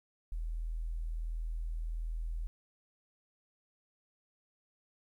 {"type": "tone", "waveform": "sine", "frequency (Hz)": 40.72, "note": "E1", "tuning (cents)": -20, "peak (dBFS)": -34, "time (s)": [0.32, 2.47], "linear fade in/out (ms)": 0, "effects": ["12-bit"]}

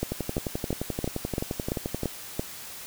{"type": "two click trains", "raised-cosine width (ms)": 2, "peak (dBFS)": [-15, -13], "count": [23, 8], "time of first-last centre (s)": [[0.12, 2.033], [0.03, 2.395]], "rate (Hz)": [11.5, 2.96], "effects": ["white hiss -41 dBFS RMS until 2.86 s"]}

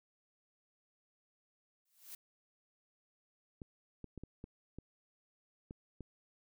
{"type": "noise with exponential growth", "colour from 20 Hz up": "blue", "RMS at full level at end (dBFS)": -45, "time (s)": [1.85, 2.15], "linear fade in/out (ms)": 5, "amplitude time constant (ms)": 64}
{"type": "clicks", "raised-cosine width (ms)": 3, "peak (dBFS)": -33, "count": 8, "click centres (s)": [3.618, 4.043, 4.177, 4.236, 4.441, 4.786, 5.709, 6.007]}
{"effects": []}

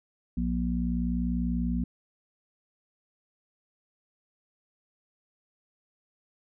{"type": "harmonic tone", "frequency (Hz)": 60.1, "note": "B1", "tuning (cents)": -46, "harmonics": [1, 3, 4], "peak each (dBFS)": [-30, -30, -30], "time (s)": [0.37, 1.84], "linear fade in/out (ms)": 5, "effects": []}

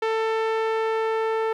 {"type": "tone with low-pass filter sweep", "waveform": "sawtooth", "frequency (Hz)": 444.7, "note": "A4", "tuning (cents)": 18, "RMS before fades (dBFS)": -24, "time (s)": [0.02, 1.53], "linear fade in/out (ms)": 5, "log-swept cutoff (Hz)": [2800, 1700], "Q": 0.74, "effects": ["10-bit"]}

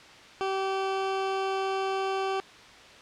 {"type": "tone", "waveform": "20% pulse", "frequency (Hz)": 385.5, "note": "G4", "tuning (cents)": -29, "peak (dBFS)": -22, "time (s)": [0.41, 2.4], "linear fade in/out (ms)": 0, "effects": ["white hiss -49 dBFS RMS until 3.01 s", "low-pass 4000 Hz 12 dB/octave"]}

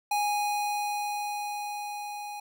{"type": "tone with level ramp", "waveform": "square", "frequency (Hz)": 827, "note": "G#5", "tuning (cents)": -8, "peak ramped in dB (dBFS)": [-25, -37], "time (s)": [0.11, 2.4], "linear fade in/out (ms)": 5, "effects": []}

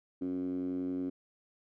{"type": "tone with band-pass filter", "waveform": "10% pulse", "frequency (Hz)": 90.8, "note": "F#2", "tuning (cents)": -32, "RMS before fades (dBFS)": -35, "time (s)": [0.21, 1.1], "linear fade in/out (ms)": 10, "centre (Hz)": 290, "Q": 7, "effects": []}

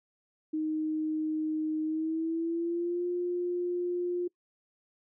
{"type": "tone with pitch glide", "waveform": "sine", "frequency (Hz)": [311.4, 353.6], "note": ["D#4", "F4"], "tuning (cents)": [2, 22], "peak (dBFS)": -28, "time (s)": [0.53, 4.28], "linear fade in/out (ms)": 10, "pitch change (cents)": 220, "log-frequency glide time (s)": [1.83, 3.06], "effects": ["noise-tail reverb RT60 0.1 s tail -24 dB re dry"]}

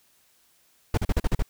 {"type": "noise bursts", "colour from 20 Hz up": "brown", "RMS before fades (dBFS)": -21, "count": 7, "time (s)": [0.94, 1.425], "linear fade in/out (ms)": 5, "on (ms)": 35, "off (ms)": 40, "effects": ["white hiss -63 dBFS RMS until 1.49 s"]}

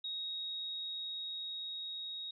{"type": "tone with level ramp", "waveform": "sine", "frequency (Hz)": 3771, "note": "A#7", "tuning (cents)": 19, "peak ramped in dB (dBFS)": [-37, -40], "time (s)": [0.04, 2.31], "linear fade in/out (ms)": 5, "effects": []}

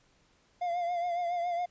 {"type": "tone with vibrato", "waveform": "triangle", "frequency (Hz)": 698.5, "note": "F5", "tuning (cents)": 0, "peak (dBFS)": -27, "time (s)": [0.61, 1.66], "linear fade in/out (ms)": 10, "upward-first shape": "triangle", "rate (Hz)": 7.2, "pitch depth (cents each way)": 53, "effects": ["pink hiss -67 dBFS RMS until 1.7 s", "resampled to 16000 Hz"]}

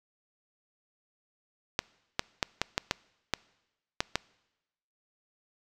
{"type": "clicks", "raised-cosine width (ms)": 0.2, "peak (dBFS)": -8, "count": 9, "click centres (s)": [1.791, 2.194, 2.428, 2.616, 2.779, 2.911, 3.337, 4.005, 4.156], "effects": ["noise-tail reverb RT60 1.0 s tail -24 dB re dry"]}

